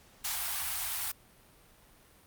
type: band-stop noise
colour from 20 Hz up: white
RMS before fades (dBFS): -34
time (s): 0.24-1.12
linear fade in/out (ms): 10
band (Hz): 110 to 670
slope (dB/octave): 96
effects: pink hiss -60 dBFS RMS until 2.26 s + Opus 48 kbps